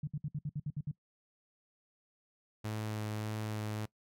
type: tone bursts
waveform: sine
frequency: 147.5 Hz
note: D3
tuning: 8 cents sharp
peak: -33 dBFS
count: 9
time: 0.03-0.914 s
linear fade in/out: 5 ms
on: 44 ms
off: 61 ms
type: tone with vibrato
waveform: sawtooth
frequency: 107.6 Hz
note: A2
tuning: 38 cents flat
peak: -32 dBFS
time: 2.64-3.86 s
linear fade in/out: 10 ms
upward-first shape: sine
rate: 1.7 Hz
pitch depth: 12 cents each way
effects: noise-tail reverb RT60 0.1 s tail -21 dB re dry